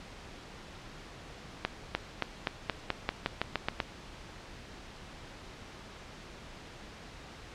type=accelerating click train; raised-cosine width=0.3 ms; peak=-12 dBFS; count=12; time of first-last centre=1.65-3.802 s; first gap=300 ms; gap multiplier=0.91; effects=pink hiss -48 dBFS RMS until 7.54 s + low-pass 5000 Hz 12 dB/octave